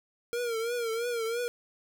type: tone with vibrato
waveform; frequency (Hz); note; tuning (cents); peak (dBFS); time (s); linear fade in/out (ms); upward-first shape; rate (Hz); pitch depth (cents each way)
square; 466.2; A#4; 0; -30; 0.33-1.48; 0; triangle; 3; 92
effects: 10-bit